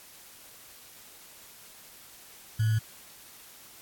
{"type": "tone with sample-and-hold", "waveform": "sine", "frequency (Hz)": 110, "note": "A2", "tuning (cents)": 0, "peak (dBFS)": -22, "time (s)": [2.59, 2.79], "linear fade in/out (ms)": 10, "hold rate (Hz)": 1575, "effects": ["white hiss -51 dBFS RMS until 3.81 s", "AAC 64 kbps"]}